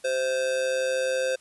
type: tone with amplitude modulation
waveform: square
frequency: 521 Hz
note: C5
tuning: 7 cents flat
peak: -22 dBFS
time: 0.04-1.36 s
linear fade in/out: 10 ms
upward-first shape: sine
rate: 136 Hz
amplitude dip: 50%
effects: white hiss -57 dBFS RMS until 1.4 s + resampled to 24000 Hz